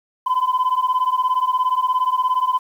sine beating tone pair, 1005 / 1022 Hz, B5 / C6, +30 / -41 cents, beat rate 17 Hz, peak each -18 / -17 dBFS, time 0.26-2.59 s, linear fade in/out 10 ms, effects tanh soft clip ceiling -12 dBFS + 8-bit

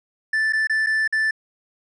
triangle tone with dropouts, 1760 Hz, A6, in tune, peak -16 dBFS, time 0.33-1.31 s, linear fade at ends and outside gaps 5 ms, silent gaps 0.525-0.532 / 0.672-0.696 / 0.863-0.868 / 1.077-1.125 s, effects resampled to 22050 Hz

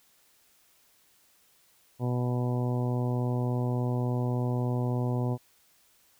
harmonic tone, 123.47 Hz, B2, in tune, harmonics 1 / 2 / 3 / 4 / 5 / 6 / 7 / 8, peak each -27 / -33 / -37 / -39 / -41 / -43 / -44 / -45 dBFS, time 1.99-5.38 s, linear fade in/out 50 ms, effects white hiss -64 dBFS RMS until 6.19 s

